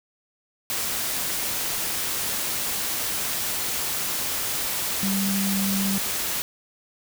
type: tone in noise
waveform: sine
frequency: 195.7 Hz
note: G3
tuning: 3 cents flat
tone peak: -23 dBFS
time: 5.03-5.98 s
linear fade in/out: 0 ms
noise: white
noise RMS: -27 dBFS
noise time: 0.7-6.42 s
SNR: +1 dB
effects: none